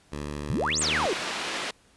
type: tone with pitch glide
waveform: 10% pulse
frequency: 73.42 to 76.89 Hz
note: D2 to D#2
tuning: 0 to -20 cents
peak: -24 dBFS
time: 0.12-1.06 s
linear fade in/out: 5 ms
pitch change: +80 cents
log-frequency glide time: 0.57-0.72 s
type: exponential two-way sweep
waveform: sine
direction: up then down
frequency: 101.1 to 8870 to 332.4 Hz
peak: -24 dBFS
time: 0.5-1.13 s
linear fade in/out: 0 ms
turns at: 0.8 s
type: band-pass noise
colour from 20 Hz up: white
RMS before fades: -32 dBFS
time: 0.81-1.71 s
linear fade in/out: 5 ms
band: 210 to 3400 Hz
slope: 12 dB/octave
effects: pink hiss -60 dBFS RMS until 1.96 s + resampled to 24000 Hz